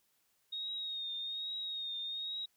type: tone with vibrato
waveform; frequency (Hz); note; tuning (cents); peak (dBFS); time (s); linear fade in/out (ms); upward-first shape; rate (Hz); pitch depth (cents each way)
sine; 3729; A#7; 0; -37; 0.52-2.46; 10; triangle; 1.2; 50
effects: white hiss -75 dBFS RMS until 2.56 s